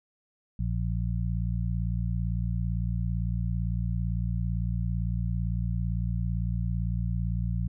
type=harmonic tone; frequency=57.8 Hz; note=A#1; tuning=14 cents flat; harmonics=1 / 2 / 3; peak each=-29 / -30 / -33 dBFS; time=0.59-7.68 s; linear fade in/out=5 ms; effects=none